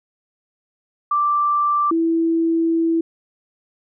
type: tone pair in turn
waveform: sine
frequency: 1174.7 / 329.6 Hz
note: D6 / E4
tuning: 0 / 0 cents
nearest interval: octave + minor seventh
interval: 2200 cents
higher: first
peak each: -15 dBFS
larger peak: neither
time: 1.11-1.91 / 1.91-3.01 s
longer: second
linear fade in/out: 5 ms
effects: none